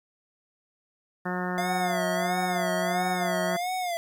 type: harmonic tone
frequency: 180.7 Hz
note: F#3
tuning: 41 cents flat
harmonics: 1 / 2 / 3 / 4 / 5 / 6 / 7 / 8 / 9 / 10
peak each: -31 / -35 / -39 / -36 / -39 / -40 / -40 / -38 / -42 / -38 dBFS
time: 1.25-3.57 s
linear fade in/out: 10 ms
type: tone with vibrato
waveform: square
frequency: 690 Hz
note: F5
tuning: 21 cents flat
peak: -28 dBFS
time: 1.58-3.97 s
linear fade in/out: 0 ms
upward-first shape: sine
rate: 1.5 Hz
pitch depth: 130 cents each way
effects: 10-bit